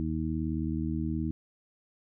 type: harmonic tone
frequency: 79 Hz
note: D#2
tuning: 27 cents sharp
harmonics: 1 / 2 / 3 / 4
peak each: -34 / -34 / -34 / -34 dBFS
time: 0-1.31 s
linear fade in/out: 0 ms
effects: none